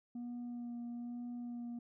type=tone with vibrato; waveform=sine; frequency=240 Hz; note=B3; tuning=49 cents flat; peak=-38 dBFS; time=0.15-1.79 s; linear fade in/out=5 ms; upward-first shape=sine; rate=1.1 Hz; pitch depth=14 cents each way; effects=tanh soft clip ceiling -40 dBFS